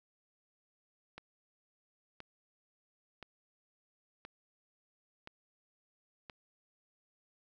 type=click train; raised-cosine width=0.3 ms; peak=-30 dBFS; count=6; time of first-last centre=1.18-6.298 s; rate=0.977 Hz; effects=none